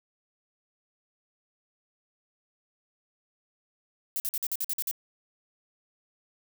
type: noise bursts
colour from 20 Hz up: violet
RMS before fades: -30 dBFS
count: 9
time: 4.16-4.912 s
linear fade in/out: 0 ms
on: 40 ms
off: 49 ms
effects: none